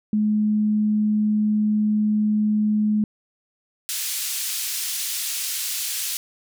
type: tone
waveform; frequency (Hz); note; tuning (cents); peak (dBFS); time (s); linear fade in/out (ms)
sine; 212.1; G#3; +37; -17; 0.13-3.04; 2
type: band-pass noise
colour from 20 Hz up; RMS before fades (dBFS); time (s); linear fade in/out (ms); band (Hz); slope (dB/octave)
white; -27; 3.89-6.17; 0; 2800 to 14000; 12
effects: none